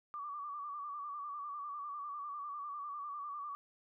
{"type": "tone with vibrato", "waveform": "sine", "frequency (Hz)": 1162, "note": "D6", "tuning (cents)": -19, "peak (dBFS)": -40, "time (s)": [0.14, 3.55], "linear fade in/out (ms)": 0, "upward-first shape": "square", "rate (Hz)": 10, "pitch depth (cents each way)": 48, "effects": []}